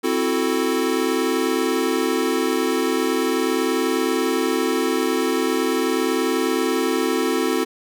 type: chord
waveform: square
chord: F# half-diminished seventh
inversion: second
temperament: equal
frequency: 261.6 / 329.6 / 370 / 440 Hz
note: C4 / E4 / F#4 / A4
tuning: 0 / 0 / 0 / 0 cents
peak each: -25 dBFS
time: 0.03-7.65 s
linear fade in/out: 20 ms
effects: none